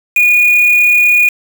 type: tone with quantisation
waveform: sine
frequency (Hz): 2452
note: D#7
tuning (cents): -26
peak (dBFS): -6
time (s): 0.16-1.29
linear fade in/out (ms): 5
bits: 3
effects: none

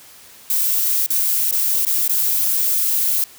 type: noise with dropouts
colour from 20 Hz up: violet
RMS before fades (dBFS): -18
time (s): 0.5-3.24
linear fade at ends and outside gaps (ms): 2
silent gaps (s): 1.063-1.103 / 1.512-1.525 / 1.851-1.867 / 2.079-2.094
effects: white hiss -44 dBFS RMS until 3.38 s

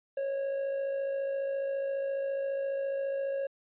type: tone with amplitude modulation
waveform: triangle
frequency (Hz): 549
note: C#5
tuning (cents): -17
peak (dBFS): -26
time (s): 0.17-3.47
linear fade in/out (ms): 5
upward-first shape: sine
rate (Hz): 54.6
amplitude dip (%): 40
effects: resampled to 8000 Hz

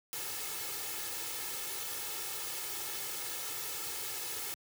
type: noise with comb filter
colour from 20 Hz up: white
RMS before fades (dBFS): -39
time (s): 0.13-4.54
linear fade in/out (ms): 0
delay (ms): 2.3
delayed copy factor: +0.8
effects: high-pass 100 Hz 12 dB/octave

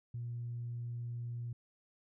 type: tone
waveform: sine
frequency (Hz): 119.2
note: A#2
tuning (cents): +39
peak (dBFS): -37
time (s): 0.14-1.53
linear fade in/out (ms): 5
effects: tanh soft clip ceiling -33 dBFS

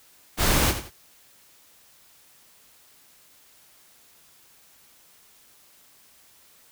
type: noise with echo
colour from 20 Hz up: pink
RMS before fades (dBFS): -21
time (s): 0.37-0.74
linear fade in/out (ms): 50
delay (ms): 86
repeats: 2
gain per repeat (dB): -10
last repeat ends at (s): 0.912
effects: white hiss -56 dBFS RMS until 6.71 s

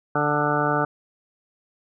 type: harmonic tone with a mistuned harmonic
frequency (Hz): 147.5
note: D3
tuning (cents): +8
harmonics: 1 / 2 / 3 / 4 / 5 / 6 / 8 / 9 / 10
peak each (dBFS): -28 / -28 / -28 / -28 / -28 / -28 / -28 / -28 / -28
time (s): 0.15-0.85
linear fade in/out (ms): 5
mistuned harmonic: 8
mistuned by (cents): +20
effects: none

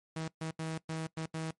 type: tone bursts at uneven times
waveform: sawtooth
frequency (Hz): 160.3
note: E3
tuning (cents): -48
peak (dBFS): -31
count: 6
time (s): 0.16-0.28 / 0.41-0.51 / 0.59-0.78 / 0.89-1.07 / 1.17-1.26 / 1.34-1.51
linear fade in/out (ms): 5
effects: noise-tail reverb RT60 0.1 s tail -20 dB re dry + MP3 48 kbps

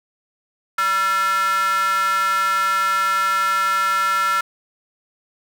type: tone with high-pass filter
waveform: square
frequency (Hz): 193.7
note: G3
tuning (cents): -20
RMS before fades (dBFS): -19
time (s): 0.78-4.41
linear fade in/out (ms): 5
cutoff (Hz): 1400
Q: 6.8
effects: none

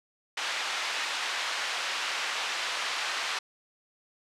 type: band-pass noise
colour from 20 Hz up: white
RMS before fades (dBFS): -32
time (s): 0.37-3.39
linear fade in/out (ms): 5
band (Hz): 810 to 3500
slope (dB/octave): 12
effects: low-pass 9000 Hz 12 dB/octave

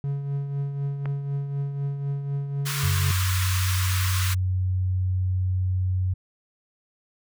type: tone with tremolo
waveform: triangle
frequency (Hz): 140.4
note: C#3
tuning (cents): +22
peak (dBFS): -21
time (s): 0.04-3.11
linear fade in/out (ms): 0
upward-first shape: triangle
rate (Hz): 4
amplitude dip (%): 55
type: click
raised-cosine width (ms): 0.5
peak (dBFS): -20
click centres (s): 1.057
type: high-pass noise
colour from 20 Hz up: pink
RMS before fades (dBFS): -30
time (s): 2.65-4.35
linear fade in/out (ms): 20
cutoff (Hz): 1000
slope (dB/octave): 96
type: tone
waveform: sine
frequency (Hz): 92.5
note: F#2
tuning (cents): 0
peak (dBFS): -21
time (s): 2.83-6.14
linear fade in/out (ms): 10
effects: none

